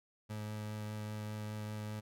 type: tone with vibrato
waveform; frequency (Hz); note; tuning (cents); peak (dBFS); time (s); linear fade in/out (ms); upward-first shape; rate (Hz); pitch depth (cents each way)
30% pulse; 106.6; G#2; +46; -37; 0.29-2.01; 20; triangle; 5; 11
effects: none